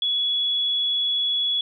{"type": "tone", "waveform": "sine", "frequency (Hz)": 3382, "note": "G#7", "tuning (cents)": 31, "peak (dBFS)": -20, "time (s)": [0.02, 1.61], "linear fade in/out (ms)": 2, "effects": []}